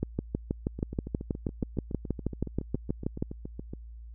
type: two click trains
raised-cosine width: 3 ms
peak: -24 / -15 dBFS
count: 22 / 21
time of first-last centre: 0.79-3.735 / 0.03-3.225 s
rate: 7.13 / 6.26 Hz
effects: added 57 Hz sine -42 dBFS peak until 4.14 s